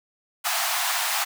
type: high-pass noise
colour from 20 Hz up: pink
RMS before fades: -25 dBFS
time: 0.44-1.25 s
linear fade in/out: 20 ms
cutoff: 670 Hz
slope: 96 dB/octave
effects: none